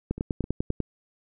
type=two click trains; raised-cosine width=3 ms; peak=-13 / -23 dBFS; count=8 / 3; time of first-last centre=0.11-0.803 / 0.18-0.702 s; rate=10.1 / 3.83 Hz; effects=none